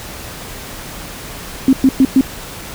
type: tone bursts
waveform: sine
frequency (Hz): 264.9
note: C4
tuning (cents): +22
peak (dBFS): -5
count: 4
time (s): 1.68-2.21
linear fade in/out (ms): 2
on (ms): 50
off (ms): 110
effects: pink hiss -30 dBFS RMS until 2.74 s